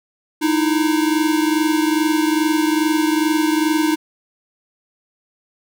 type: tone pair together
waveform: square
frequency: 307.2 / 329.6 Hz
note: D#4 / E4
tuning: -22 / 0 cents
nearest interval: minor second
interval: 122 cents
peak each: -17 / -21 dBFS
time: 0.41-3.96 s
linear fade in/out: 20 ms
effects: none